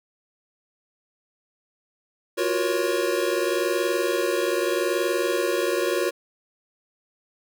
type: chord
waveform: square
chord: Gb major seventh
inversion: third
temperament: equal with one note detuned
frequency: 349.2 / 370 / 476.2 / 554.4 Hz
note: F4 / Gb4 / Bb4 / Db5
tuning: 0 / 0 / +37 / 0 cents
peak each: -28 dBFS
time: 2.37-6.11 s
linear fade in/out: 20 ms
effects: none